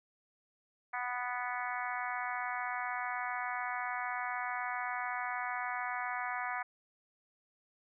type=harmonic tone; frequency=246.9 Hz; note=B3; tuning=in tune; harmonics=3 / 4 / 5 / 6 / 7 / 8 / 9; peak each=-40 / -41 / -42 / -43 / -43 / -44 / -45 dBFS; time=0.93-6.63 s; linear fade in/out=10 ms; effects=none